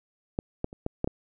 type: clicks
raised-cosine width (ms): 2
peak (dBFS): -14 / -14 / -29 / -15 / -12 / -15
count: 6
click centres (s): 0.389 / 0.644 / 0.729 / 0.864 / 1.044 / 1.075
effects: none